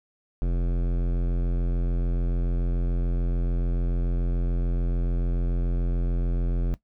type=tone with hard clipping; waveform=sine; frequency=43.45 Hz; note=F1; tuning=8 cents flat; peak=-24 dBFS; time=0.42-6.74 s; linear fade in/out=0 ms; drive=17 dB; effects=noise-tail reverb RT60 0.1 s tail -17 dB re dry